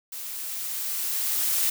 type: noise with level ramp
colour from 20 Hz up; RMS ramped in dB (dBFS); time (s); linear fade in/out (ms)
blue; -36 to -23; 0.12-1.7; 5
effects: none